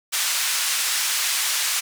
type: band-pass noise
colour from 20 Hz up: white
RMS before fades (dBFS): -23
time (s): 0.12-1.81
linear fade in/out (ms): 20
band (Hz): 1300 to 9100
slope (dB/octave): 12
effects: none